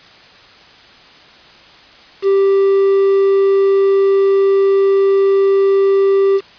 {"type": "tone with quantisation", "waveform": "triangle", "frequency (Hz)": 392, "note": "G4", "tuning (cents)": 0, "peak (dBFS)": -7, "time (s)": [2.22, 6.41], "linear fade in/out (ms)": 50, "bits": 5, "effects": ["white hiss -42 dBFS RMS until 6.58 s", "resampled to 11025 Hz"]}